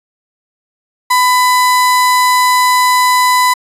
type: tone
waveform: 35% pulse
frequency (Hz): 1000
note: B5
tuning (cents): +21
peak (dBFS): -6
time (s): 1.1-3.54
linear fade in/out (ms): 10
effects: resampled to 32000 Hz